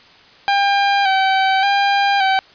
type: tone with vibrato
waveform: sawtooth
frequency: 784 Hz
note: G5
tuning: in tune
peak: -9 dBFS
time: 0.48-2.39 s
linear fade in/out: 0 ms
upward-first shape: square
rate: 0.87 Hz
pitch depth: 35 cents each way
effects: white hiss -46 dBFS RMS until 2.54 s + resampled to 11025 Hz